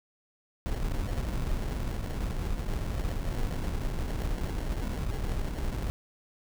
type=noise with sample-and-hold; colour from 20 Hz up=brown; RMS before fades=-31 dBFS; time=0.66-5.9 s; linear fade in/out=0 ms; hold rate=1225 Hz; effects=none